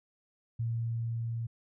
sine tone with level ramp, 115.5 Hz, A#2, 16 cents flat, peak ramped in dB -29 to -32 dBFS, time 0.59-1.47 s, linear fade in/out 10 ms, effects none

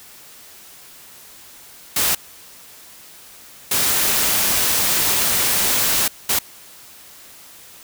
white noise bursts at uneven times, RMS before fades -18 dBFS, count 3, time 1.96-2.15 / 3.71-6.08 / 6.29-6.39 s, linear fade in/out 5 ms, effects white hiss -43 dBFS RMS until 7.83 s

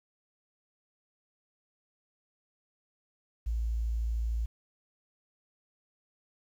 sine tone, 56.6 Hz, A1, 50 cents sharp, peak -28 dBFS, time 3.46-4.46 s, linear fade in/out 10 ms, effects 10-bit

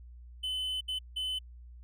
triangle tone bursts at uneven times, 3030 Hz, F#7, 40 cents sharp, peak -30 dBFS, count 3, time 0.43-0.81 / 0.88-0.99 / 1.16-1.39 s, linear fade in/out 10 ms, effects added 60 Hz sine -47 dBFS peak until 1.83 s

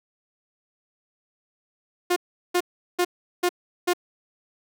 sawtooth tone bursts, 355.6 Hz, F4, 31 cents sharp, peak -15 dBFS, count 5, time 2.1-3.935 s, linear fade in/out 10 ms, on 63 ms, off 380 ms, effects none

